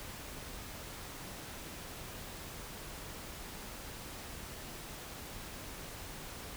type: silence
effects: pink hiss -46 dBFS RMS until 6.56 s